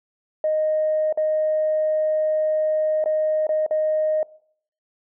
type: tone with dropouts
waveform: sine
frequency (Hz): 620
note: D#5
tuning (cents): -6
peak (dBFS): -17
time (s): 0.44-4.23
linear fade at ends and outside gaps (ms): 2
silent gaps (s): 1.126-1.174 / 3.041-3.058 / 3.469-3.491 / 3.664-3.709
effects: noise-tail reverb RT60 0.6 s tail -22 dB re dry + tanh soft clip ceiling -13 dBFS